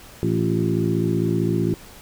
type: harmonic tone with a mistuned harmonic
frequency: 55.5 Hz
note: A1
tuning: 16 cents sharp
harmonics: 2 / 3 / 4 / 5 / 6 / 7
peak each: -25 / -23 / -27 / -28 / -24 / -29 dBFS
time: 0.23-1.74 s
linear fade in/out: 0 ms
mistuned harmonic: 6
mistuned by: +57 cents
effects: pink hiss -44 dBFS RMS until 2.01 s